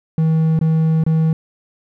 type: tone with dropouts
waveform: triangle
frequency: 160 Hz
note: D#3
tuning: 49 cents sharp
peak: -10 dBFS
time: 0.18-1.33 s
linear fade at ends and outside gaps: 2 ms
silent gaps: 0.591-0.612 / 1.038-1.064 s
effects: none